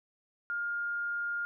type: tone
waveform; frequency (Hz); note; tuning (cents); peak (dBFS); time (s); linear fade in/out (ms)
sine; 1412; F6; +19; -31; 0.5-1.45; 0
effects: none